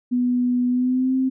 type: tone with pitch glide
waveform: sine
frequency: 246.9 to 261.6 Hz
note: B3 to C4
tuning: 0 to 0 cents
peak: -17 dBFS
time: 0.11-1.3 s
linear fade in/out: 20 ms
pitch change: +100 cents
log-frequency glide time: 0.68-1.15 s
effects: none